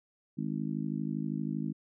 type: harmonic tone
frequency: 52.6 Hz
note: G#1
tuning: 23 cents sharp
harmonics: 3 / 4 / 5 / 6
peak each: -36 / -35 / -37 / -41 dBFS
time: 0.37-1.73 s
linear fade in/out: 20 ms
effects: none